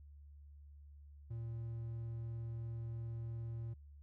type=tone; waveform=triangle; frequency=114.9 Hz; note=A#2; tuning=25 cents flat; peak=-39 dBFS; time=1.3-3.74 s; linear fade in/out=10 ms; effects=noise-tail reverb RT60 0.1 s tail -26 dB re dry + added 72 Hz sine -54 dBFS peak until 4.02 s